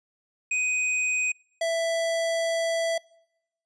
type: tone pair in turn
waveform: square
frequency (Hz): 2500 / 662.2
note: D#7 / E5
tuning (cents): +8 / +8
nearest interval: octave + major seventh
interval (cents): 2300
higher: first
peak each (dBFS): -24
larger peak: neither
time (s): 0.51-1.32 / 1.61-2.98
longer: second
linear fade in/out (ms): 5
effects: noise-tail reverb RT60 0.9 s tail -26 dB re dry + resampled to 22050 Hz